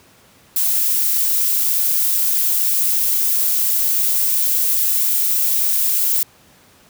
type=noise; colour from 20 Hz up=violet; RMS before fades=-17 dBFS; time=0.56-6.23 s; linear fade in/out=2 ms; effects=pink hiss -50 dBFS RMS until 6.89 s + high-pass 80 Hz 12 dB/octave